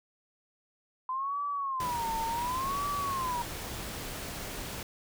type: tone with vibrato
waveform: sine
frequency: 1019 Hz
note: C6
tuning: 46 cents flat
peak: -30 dBFS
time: 1.09-3.42 s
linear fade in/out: 2 ms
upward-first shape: sine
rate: 0.69 Hz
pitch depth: 210 cents each way
type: noise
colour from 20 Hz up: pink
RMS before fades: -39 dBFS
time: 1.8-4.83 s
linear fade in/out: 2 ms
effects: none